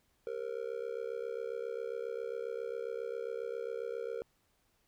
triangle tone with amplitude modulation, 466.2 Hz, A#4, in tune, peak -30 dBFS, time 0.27-4.22 s, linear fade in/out 0 ms, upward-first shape sine, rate 67.4 Hz, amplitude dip 100%, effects pink hiss -74 dBFS RMS until 4.87 s

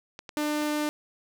clicks, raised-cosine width 0.2 ms, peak -22 dBFS, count 3, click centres 0.191 / 0.292 / 0.621 s
sawtooth tone, 299.4 Hz, D4, 33 cents sharp, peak -22 dBFS, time 0.37-0.89 s, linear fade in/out 0 ms
effects none

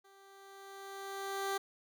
15% pulse tone with level ramp, 392 Hz, G4, in tune, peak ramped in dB -54 to -26 dBFS, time 0.04-1.58 s, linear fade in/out 10 ms, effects none

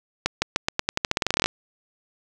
accelerating click train, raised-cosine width 0.2 ms, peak -3 dBFS, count 19, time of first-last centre 0.26-1.46 s, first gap 160 ms, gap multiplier 0.88, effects none

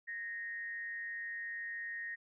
sine tone with frequency modulation, 1857 Hz, A#6, 7 cents flat, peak -39 dBFS, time 0.07-2.16 s, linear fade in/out 20 ms, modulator 175 Hz, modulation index 0.38, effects none

